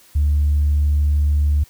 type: tone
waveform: sine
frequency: 73.42 Hz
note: D2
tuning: in tune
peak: -12 dBFS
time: 0.15-1.64 s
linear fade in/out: 10 ms
effects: tanh soft clip ceiling -10 dBFS + white hiss -50 dBFS RMS until 1.69 s